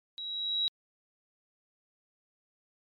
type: tone with level ramp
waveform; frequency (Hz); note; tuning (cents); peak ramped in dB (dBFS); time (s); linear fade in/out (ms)
sine; 3867; B7; -37; -37 to -25; 0.18-0.68; 0
effects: MP3 64 kbps